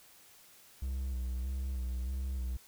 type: tone with vibrato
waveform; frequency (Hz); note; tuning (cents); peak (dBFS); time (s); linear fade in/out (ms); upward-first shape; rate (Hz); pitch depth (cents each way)
triangle; 64; C2; -38; -31; 0.82-2.57; 5; square; 1.6; 44
effects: white hiss -59 dBFS RMS until 2.67 s